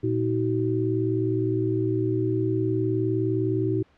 sine tone cluster, 116.5 / 318.5 / 378.1 Hz, A#2 / D#4 / F#4, -1 / +41 / +38 cents, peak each -26 dBFS, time 0.03-3.83 s, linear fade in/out 10 ms, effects pink hiss -61 dBFS RMS until 3.97 s + low-pass 3000 Hz 12 dB/octave

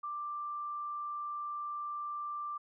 sine tone, 1180 Hz, D6, 8 cents sharp, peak -36 dBFS, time 0.03-2.58 s, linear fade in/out 10 ms, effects none

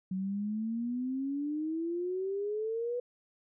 sine exponential sweep, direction up, 185 to 493.9 Hz, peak -31 dBFS, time 0.11-3 s, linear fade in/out 5 ms, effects none

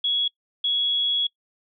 sine tone bursts at uneven times, 3348 Hz, G#7, 13 cents sharp, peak -20 dBFS, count 2, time 0.04-0.28 / 0.64-1.27 s, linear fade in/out 5 ms, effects noise-tail reverb RT60 0.1 s tail -23 dB re dry

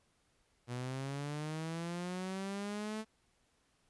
sawtooth linear sweep, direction up, 120.2 to 220 Hz, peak -34 dBFS, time 0.67-3.05 s, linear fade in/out 50 ms, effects pink hiss -74 dBFS RMS until 3.89 s + resampled to 24000 Hz

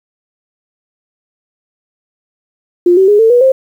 sine tone with pitch steps, 352.1 / 381.8 / 413.9 / 448.8 / 486.6 / 527.6 Hz, F4 / G4 / G#4 / A4 / B4 / C5, +14 / -46 / -6 / +34 / -26 / +14 cents, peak -4 dBFS, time 2.86-3.52 s, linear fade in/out 5 ms, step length 110 ms, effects 7-bit

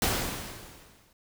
pink noise with exponential decay, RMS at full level -24 dBFS, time 0.02-1.13 s, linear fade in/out 2 ms, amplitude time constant 240 ms, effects none

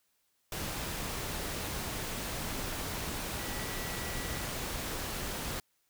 sine tone in noise, 1946 Hz, B6, 26 cents flat, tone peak -46 dBFS, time 3.39-4.44 s, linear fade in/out 2 ms, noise pink, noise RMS -37 dBFS, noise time 0.52-5.6 s, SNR -12 dB, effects white hiss -75 dBFS RMS until 5.89 s

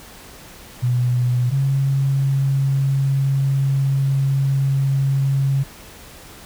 sine tone pair in turn, 123.47 / 136.56 Hz, B2 / C#3, 0 / -26 cents, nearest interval major second, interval 174 cents, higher second, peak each -15 dBFS, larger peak neither, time 0.82-1.51 / 1.51-5.64 s, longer second, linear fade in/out 20 ms, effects pink hiss -41 dBFS RMS until 6.45 s

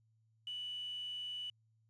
sine tone with quantisation, 2960 Hz, F#7, in tune, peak -40 dBFS, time 0.47-1.5 s, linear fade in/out 2 ms, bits 10, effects added 111 Hz sine -70 dBFS peak until 1.89 s + resampled to 24000 Hz

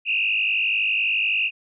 sine tone with frequency modulation, 2647 Hz, E7, 7 cents sharp, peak -19 dBFS, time 0.05-1.51 s, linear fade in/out 50 ms, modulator 51.9 Hz, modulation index 3.2, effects none

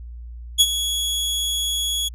sawtooth tone with ADSR envelope, 3354 Hz, G#7, 16 cents sharp, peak -6 dBFS, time 0.58-2.09 s, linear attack 27 ms, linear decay 48 ms, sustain -12 dB, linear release 14 ms, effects added 59 Hz sine -33 dBFS peak until 2.14 s + resampled to 32000 Hz

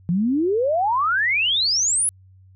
sine exponential sweep, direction up, 164.81 to 10770 Hz, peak -17 dBFS, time 0.09-2.09 s, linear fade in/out 0 ms, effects added 94 Hz sine -47 dBFS peak until 2.55 s

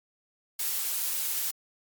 blue noise, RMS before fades -30 dBFS, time 0.59-1.51 s, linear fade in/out 5 ms, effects Opus 48 kbps

